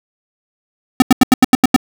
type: tone bursts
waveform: square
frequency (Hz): 255.3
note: C4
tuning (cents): -42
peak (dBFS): -4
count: 8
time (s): 1-1.763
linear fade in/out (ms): 2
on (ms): 21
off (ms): 85
effects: none